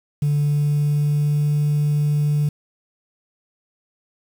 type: tone with pitch glide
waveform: sine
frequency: 146.2 to 147.73 Hz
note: D3 to D3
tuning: -7 to +11 cents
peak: -14 dBFS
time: 0.22-2.49 s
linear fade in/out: 5 ms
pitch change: +18 cents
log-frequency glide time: 0.37-1.56 s
effects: tanh soft clip ceiling -14 dBFS + 7-bit